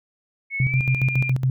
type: tone with pitch glide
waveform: sine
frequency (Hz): 2200 to 2399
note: C#7 to D7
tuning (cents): -14 to +36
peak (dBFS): -24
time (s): 0.5-1.33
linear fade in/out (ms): 50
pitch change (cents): +150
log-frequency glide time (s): 0.6-0.8
type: tone with tremolo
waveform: sine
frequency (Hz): 130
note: C3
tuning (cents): -11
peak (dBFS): -16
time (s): 0.6-1.5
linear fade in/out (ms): 2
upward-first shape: square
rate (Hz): 7.2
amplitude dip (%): 70
effects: none